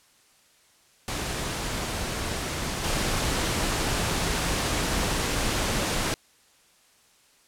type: noise with level steps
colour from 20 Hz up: pink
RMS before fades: -30 / -26 dBFS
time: 1.08-6.14 s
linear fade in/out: 0 ms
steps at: 2.84 s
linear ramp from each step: 2 ms
effects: white hiss -60 dBFS RMS until 7.47 s + low-pass 10000 Hz 12 dB/octave